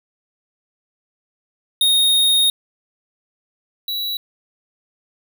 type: tone pair in turn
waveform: square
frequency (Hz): 3715 / 3920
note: A#7 / B7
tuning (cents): -7 / -14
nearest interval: minor second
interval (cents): 93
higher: second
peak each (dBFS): -13 / -22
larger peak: first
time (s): 1.81-2.5 / 3.88-4.17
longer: first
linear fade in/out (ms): 2
effects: none